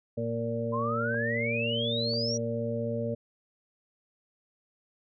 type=harmonic tone; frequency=115.9 Hz; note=A#2; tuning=10 cents flat; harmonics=1 / 2 / 4 / 5; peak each=-34 / -34 / -34 / -34 dBFS; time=0.17-3.15 s; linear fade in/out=10 ms
type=exponential sweep; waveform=sine; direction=up; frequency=1010 to 5890 Hz; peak=-30 dBFS; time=0.72-2.38 s; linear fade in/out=20 ms
type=clicks; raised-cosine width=1 ms; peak=-31 / -34 dBFS; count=2; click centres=1.144 / 2.136 s
effects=none